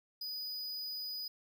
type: tone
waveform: square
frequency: 4961 Hz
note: D#8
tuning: 6 cents flat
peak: -39 dBFS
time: 0.21-1.28 s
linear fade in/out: 5 ms
effects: none